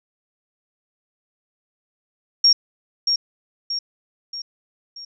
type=tone with echo; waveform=sine; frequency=5560 Hz; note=F8; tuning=9 cents flat; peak=-10 dBFS; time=2.44-2.53 s; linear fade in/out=5 ms; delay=630 ms; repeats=4; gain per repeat=-6 dB; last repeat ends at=5.05 s; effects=none